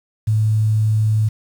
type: tone with quantisation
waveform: sine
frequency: 108.4 Hz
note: A2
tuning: 25 cents flat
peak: -13 dBFS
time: 0.27-1.29 s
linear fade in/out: 10 ms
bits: 7
effects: none